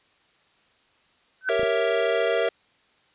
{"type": "tone with exponential growth", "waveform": "sine", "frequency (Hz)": 1522, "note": "F#6", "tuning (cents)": 48, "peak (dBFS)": -17, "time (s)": [1.41, 1.49], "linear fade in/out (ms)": 0, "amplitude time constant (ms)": 17}
{"type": "chord", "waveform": "square", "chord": "G diminished seventh", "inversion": "none", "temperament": "equal", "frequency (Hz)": [392, 466.2, 554.4, 659.3], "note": ["G4", "Bb4", "Db5", "Fb5"], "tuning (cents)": [0, 0, 0, 0], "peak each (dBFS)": [-30, -25, -29, -26], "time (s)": [1.49, 2.49], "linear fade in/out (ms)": 5}
{"type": "clicks", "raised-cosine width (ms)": 2, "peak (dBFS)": -21, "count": 2, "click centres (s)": [1.595, 1.632]}
{"effects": ["white hiss -62 dBFS RMS until 3.14 s", "resampled to 8000 Hz"]}